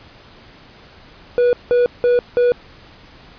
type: tone bursts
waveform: triangle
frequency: 486.9 Hz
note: B4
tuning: 25 cents flat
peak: -9 dBFS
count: 4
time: 1.38-2.52 s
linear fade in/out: 0 ms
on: 150 ms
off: 180 ms
effects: pink hiss -44 dBFS RMS until 3.38 s + resampled to 11025 Hz